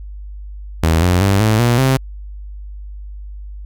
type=tone with pitch steps; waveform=sawtooth; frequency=81 / 89.36 / 98.58 / 108.75 / 119.97 / 132.35 Hz; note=E2 / F2 / G2 / A2 / B2 / C3; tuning=-30 / +40 / +10 / -20 / -50 / +20 cents; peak=-7 dBFS; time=0.83-1.97 s; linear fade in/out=5 ms; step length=190 ms; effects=added 50 Hz sine -28 dBFS peak until 3.65 s